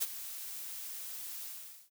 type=noise with ADSR envelope; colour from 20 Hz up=blue; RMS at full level=-30 dBFS; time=0-1.9 s; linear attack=25 ms; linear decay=30 ms; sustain=-13 dB; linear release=460 ms; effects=none